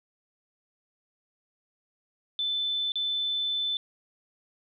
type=tone with dropouts; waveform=sine; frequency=3520 Hz; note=A7; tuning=in tune; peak=-26 dBFS; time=2.39-3.77 s; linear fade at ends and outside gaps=1 ms; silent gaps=2.92-2.956 s; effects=none